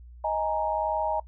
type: chord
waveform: sine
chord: D# suspended fourth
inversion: none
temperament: equal with one note detuned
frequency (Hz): 627.3 / 830.6 / 932.3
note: D#5 / G#5 / A#5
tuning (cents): +14 / 0 / 0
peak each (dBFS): -29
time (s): 0.24-1.2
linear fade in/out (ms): 5
effects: noise-tail reverb RT60 0.1 s tail -21 dB re dry + added 60 Hz sine -44 dBFS peak until 1.27 s